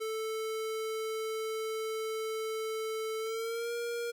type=tone with pitch glide; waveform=square; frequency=440 to 471.6 Hz; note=A4 to A#4; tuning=0 to +20 cents; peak=-34 dBFS; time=0-4.12 s; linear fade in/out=20 ms; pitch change=+120 cents; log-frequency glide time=3.19-3.72 s; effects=none